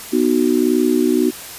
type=chord; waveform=sine; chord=B major; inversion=none; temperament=just; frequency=246.9 / 308.7 / 370.4 Hz; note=B3 / D#4 / F#4; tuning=0 / -14 / +2 cents; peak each=-17 dBFS; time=0.12-1.31 s; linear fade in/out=20 ms; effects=white hiss -33 dBFS RMS until 1.58 s + resampled to 32000 Hz